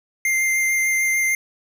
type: tone with vibrato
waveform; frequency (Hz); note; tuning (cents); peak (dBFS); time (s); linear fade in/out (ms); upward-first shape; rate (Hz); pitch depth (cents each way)
square; 2097; C7; +3; -18; 0.25-1.35; 2; triangle; 6.7; 12
effects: none